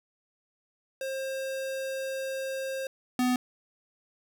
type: tone pair in turn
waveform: square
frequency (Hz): 533 / 250.2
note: C5 / B3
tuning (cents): +32 / +23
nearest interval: octave + minor second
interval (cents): 1309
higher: first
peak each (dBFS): -32 / -24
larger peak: second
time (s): 1.01-2.87 / 3.19-3.36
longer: first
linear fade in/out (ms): 2
effects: none